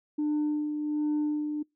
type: tone with tremolo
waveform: sine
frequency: 299.5 Hz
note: D4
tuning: 34 cents sharp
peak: -22 dBFS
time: 0.18-1.63 s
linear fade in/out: 10 ms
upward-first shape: sine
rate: 1.3 Hz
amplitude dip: 50%
effects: noise-tail reverb RT60 0.2 s tail -26 dB re dry + tanh soft clip ceiling -23 dBFS